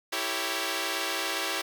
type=chord; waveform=5% pulse; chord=E diminished seventh; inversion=none; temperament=equal with one note detuned; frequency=329.6 / 392 / 454.7 / 554.4 Hz; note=E4 / G4 / Bb4 / Db5; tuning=0 / 0 / -43 / 0 cents; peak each=-22 / -22 / -27 / -22 dBFS; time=0.12-1.62 s; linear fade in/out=10 ms; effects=none